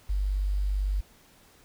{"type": "tone with quantisation", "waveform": "sine", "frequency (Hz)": 49, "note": "G1", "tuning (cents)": 0, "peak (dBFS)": -24, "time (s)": [0.09, 1.01], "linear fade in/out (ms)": 10, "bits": 9, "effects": ["pink hiss -58 dBFS RMS until 1.64 s"]}